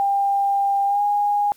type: tone with pitch glide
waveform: sine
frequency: 797 to 821.3 Hz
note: G5 to G#5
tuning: +28 to -20 cents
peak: -16 dBFS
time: 0-1.52 s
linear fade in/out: 0 ms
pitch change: +52 cents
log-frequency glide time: 0.86-1.02 s
effects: white hiss -54 dBFS RMS until 1.56 s + MP3 96 kbps